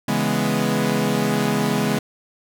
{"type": "chord", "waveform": "sawtooth", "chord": "C# minor seventh", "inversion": "none", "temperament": "equal", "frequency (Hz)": [138.59, 164.81, 207.7, 246.9], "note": ["C#3", "E3", "G#3", "B3"], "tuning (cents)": [0, 0, 0, 0], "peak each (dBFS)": [-22, -22, -18, -20], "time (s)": [0.08, 1.99], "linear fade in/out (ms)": 5, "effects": []}